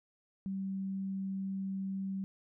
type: tone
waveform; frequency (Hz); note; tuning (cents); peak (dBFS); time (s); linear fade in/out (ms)
sine; 193; G3; -27; -34; 0.46-2.24; 0
effects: none